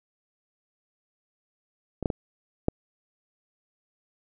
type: clicks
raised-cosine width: 2 ms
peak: -17 / -10 / -14 / -8 dBFS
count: 4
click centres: 2.027 / 2.058 / 2.102 / 2.684 s
effects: none